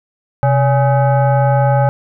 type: tone with frequency modulation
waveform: sine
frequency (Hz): 130.81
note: C3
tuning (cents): 0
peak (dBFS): -9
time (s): 0.43-1.89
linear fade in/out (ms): 0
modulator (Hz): 699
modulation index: 1
effects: none